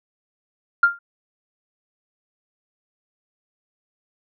sine tone with exponential decay, 1396.9 Hz, F6, in tune, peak -7 dBFS, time 0.83-0.99 s, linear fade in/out 5 ms, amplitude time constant 34 ms, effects tanh soft clip ceiling -3 dBFS

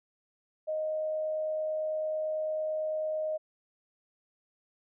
sine tone with amplitude modulation, 622.3 Hz, D#5, in tune, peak -28 dBFS, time 0.67-3.38 s, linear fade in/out 20 ms, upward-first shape sine, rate 89 Hz, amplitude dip 25%, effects none

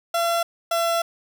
30% pulse tone pair in turn, 679 / 675.3 Hz, F5 / E5, -49 / +42 cents, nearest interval unison, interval 9 cents, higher first, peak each -17 dBFS, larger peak neither, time 0.14-0.43 / 0.71-1.02 s, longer second, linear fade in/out 5 ms, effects none

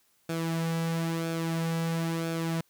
sawtooth tone with flanger, 164.81 Hz, E3, in tune, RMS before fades -30 dBFS, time 0.29-2.61 s, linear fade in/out 5 ms, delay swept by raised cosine 1 to 3.3 ms, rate 1 Hz, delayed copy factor -0.55, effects white hiss -68 dBFS RMS until 2.69 s

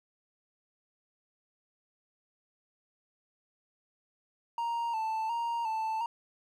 triangle tone with vibrato, 908 Hz, A#5, 46 cents flat, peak -28 dBFS, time 4.58-6.06 s, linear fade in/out 2 ms, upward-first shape square, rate 1.4 Hz, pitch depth 49 cents each way, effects none

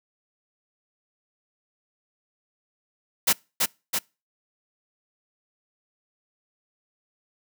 white noise with echo, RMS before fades -19 dBFS, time 3.27-3.33 s, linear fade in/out 10 ms, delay 330 ms, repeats 2, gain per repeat -3 dB, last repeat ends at 3.99 s, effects noise-tail reverb RT60 0.3 s tail -26 dB re dry + high-pass 150 Hz 12 dB/octave

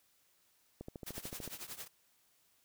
click train, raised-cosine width 2 ms, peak -31 dBFS, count 10, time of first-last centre 0.81-1.477 s, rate 13.5 Hz
white noise with tremolo, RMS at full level -43 dBFS, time 1.06-1.88 s, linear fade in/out 10 ms, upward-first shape triangle, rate 11 Hz, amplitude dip 90%
effects white hiss -72 dBFS RMS until 2.64 s

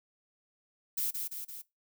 violet noise with echo, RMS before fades -32 dBFS, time 0.97-1.11 s, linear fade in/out 10 ms, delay 170 ms, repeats 3, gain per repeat -4 dB, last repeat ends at 1.62 s, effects noise-tail reverb RT60 0.2 s tail -20 dB re dry

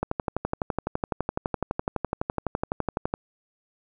click train, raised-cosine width 1 ms, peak -11 dBFS, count 38, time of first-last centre 0.03-3.139 s, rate 11.9 Hz, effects none

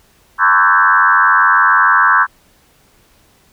sine tone with frequency modulation, 1320 Hz, E6, 2 cents sharp, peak -7 dBFS, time 0.38-2.27 s, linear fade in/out 50 ms, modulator 93.6 Hz, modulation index 3.6, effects pink hiss -52 dBFS RMS until 3.52 s

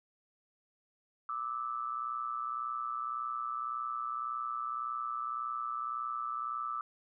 sine tone pair together, 1183 / 1304.8 Hz, D6 / E6, +12 / -18 cents, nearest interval major second, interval 170 cents, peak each -37 / -37 dBFS, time 1.29-6.81 s, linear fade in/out 2 ms, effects none

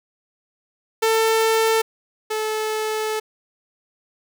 sawtooth tone pair in turn, 446.2 / 433.7 Hz, A4 / A4, +24 / -25 cents, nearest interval unison, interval 49 cents, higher first, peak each -12 / -18 dBFS, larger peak first, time 1.02-1.82 / 2.3-3.2 s, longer second, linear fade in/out 10 ms, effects none

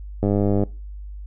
click train, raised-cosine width 2 ms, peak -8 dBFS, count 42, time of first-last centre 0.23-0.636 s, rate 101 Hz, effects noise-tail reverb RT60 0.3 s tail -22 dB re dry + added 50 Hz sine -32 dBFS peak until 1.26 s

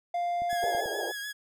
triangle tone, 698.5 Hz, F5, in tune, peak -25 dBFS, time 0.14-0.81 s, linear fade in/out 5 ms
click train, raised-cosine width 3 ms, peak -33 dBFS, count 5, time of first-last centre 0.42-0.859 s, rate 9.12 Hz
sawtooth tone with vibrato, 1665 Hz, G#6, 4 cents sharp, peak -31 dBFS, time 0.49-1.33 s, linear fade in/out 20 ms, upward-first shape triangle, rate 6.7 Hz, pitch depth 41 cents each way
pink band-pass noise, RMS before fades -34 dBFS, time 0.62-1.12 s, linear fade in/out 10 ms, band 350 to 860 Hz, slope 96 dB/octave
effects none

